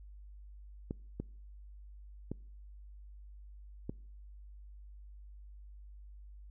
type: clicks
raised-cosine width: 3 ms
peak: -24 dBFS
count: 4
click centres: 0.909 / 1.2 / 2.316 / 3.895 s
effects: noise-tail reverb RT60 0.6 s tail -26 dB re dry + added 50 Hz sine -49 dBFS peak until 6.5 s